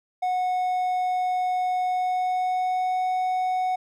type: tone with pitch glide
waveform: triangle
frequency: 733 to 739.8 Hz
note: F#5 to F#5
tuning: -16 to 0 cents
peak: -20 dBFS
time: 0.22-3.76 s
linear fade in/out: 10 ms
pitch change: +16 cents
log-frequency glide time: 1.85-3.05 s
effects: none